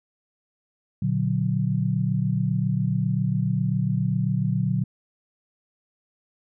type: chord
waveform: sine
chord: Bb augmented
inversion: none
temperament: equal with one note detuned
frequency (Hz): 119.47 / 146.83 / 185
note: Bb2 / D3 / F#3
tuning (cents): +43 / 0 / 0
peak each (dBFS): -25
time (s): 1.02-4.84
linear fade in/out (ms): 5
effects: none